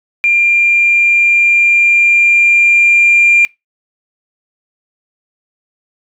sine tone with level ramp, 2390 Hz, D7, 30 cents sharp, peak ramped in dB -7 to -4 dBFS, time 0.24-3.45 s, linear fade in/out 0 ms, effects noise-tail reverb RT60 0.2 s tail -24 dB re dry + tanh soft clip ceiling -1 dBFS

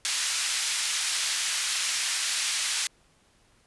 white band-pass noise, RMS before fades -28 dBFS, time 0.05-2.87 s, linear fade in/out 0 ms, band 1700 to 7800 Hz, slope 12 dB/octave, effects pink hiss -63 dBFS RMS until 3.66 s + resampled to 24000 Hz

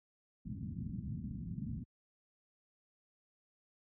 white low-pass noise, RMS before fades -41 dBFS, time 0.45-1.84 s, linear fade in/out 5 ms, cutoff 240 Hz, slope 48 dB/octave, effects high-pass 60 Hz 12 dB/octave

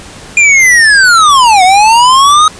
square linear two-way sweep, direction down then up, 2428 to 720 to 1268 Hz, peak -3 dBFS, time 0.37-2.48 s, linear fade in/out 2 ms, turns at 1.63 s, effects pink hiss -30 dBFS RMS until 2.59 s + resampled to 22050 Hz

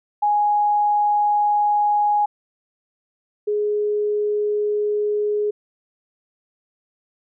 sine tone pair in turn, 830.6 / 417.7 Hz, G#5 / G#4, 0 / +10 cents, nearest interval octave, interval 1190 cents, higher first, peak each -15 / -18 dBFS, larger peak first, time 0.22-2.26 / 3.47-5.51 s, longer neither, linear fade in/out 10 ms, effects none

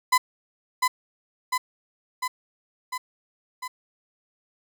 35% pulse tone with echo, 1010 Hz, B5, 39 cents sharp, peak -14 dBFS, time 0.12-0.18 s, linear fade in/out 10 ms, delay 700 ms, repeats 5, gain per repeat -3 dB, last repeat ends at 3.68 s, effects none

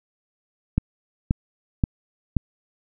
click train, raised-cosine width 5 ms, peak -6 dBFS, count 4, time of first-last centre 0.78-2.367 s, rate 1.89 Hz, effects none

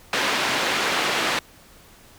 white band-pass noise, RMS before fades -23 dBFS, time 0.13-1.39 s, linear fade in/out 2 ms, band 210 to 2900 Hz, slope 12 dB/octave, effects pink hiss -50 dBFS RMS until 2.18 s

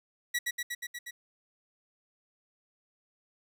sawtooth tone with echo, 1934 Hz, B6, 37 cents flat, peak -24 dBFS, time 0.34-0.39 s, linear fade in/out 10 ms, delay 120 ms, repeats 6, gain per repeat -2 dB, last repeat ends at 1.11 s, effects none

